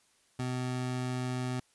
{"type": "tone", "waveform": "25% pulse", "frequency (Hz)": 126.5, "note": "B2", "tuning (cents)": 42, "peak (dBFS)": -28, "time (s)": [0.39, 1.6], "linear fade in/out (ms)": 5, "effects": ["white hiss -68 dBFS RMS until 1.74 s", "resampled to 24000 Hz"]}